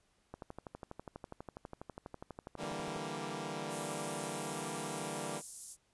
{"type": "click train", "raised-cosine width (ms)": 1, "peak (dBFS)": -30, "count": 33, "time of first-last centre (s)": [0.34, 2.963], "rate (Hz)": 12.2}
{"type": "chord", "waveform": "10% pulse", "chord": "E half-diminished seventh", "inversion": "third", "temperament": "equal", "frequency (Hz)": [146.83, 164.81, 196, 233.1], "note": ["D3", "E3", "G3", "Bb3"], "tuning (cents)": [0, 0, 0, 0], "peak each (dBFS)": -36, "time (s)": [2.57, 5.42], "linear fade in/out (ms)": 50}
{"type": "high-pass noise", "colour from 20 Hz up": "pink", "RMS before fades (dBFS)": -46, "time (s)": [3.68, 5.77], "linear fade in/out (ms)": 50, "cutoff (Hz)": 7000, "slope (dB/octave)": 24}
{"effects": ["pink hiss -74 dBFS RMS until 5.93 s", "resampled to 24000 Hz"]}